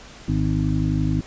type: harmonic tone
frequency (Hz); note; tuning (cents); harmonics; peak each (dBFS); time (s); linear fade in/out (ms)
51.6; G#1; -10; 1 / 2 / 3 / 5 / 6; -26 / -24 / -23 / -25 / -28; 0.28-1.21; 5
effects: pink hiss -43 dBFS RMS until 1.26 s + resampled to 16000 Hz